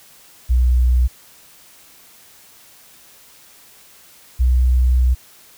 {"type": "tone pair in turn", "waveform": "sine", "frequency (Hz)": [61.74, 62.6], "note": ["B1", "B1"], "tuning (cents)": [0, 24], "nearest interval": "unison", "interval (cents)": 24, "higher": "second", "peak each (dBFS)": -11, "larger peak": "neither", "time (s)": [[0.49, 1.08], [4.39, 5.15]], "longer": "second", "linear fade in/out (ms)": 20, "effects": ["white hiss -47 dBFS RMS until 5.57 s"]}